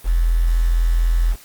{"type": "tone with quantisation", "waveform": "sine", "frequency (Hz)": 42, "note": "E1", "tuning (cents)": 33, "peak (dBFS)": -13, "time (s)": [0.04, 1.36], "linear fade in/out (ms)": 50, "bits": 6, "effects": ["white hiss -45 dBFS RMS until 1.44 s", "Opus 32 kbps"]}